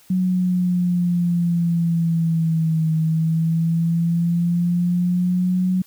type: exponential two-way sweep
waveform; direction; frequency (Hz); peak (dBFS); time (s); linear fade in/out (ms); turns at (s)
sine; down then up; 185 to 158.8 to 185; -16; 0.1-5.82; 5; 2.93
effects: white hiss -52 dBFS RMS until 5.86 s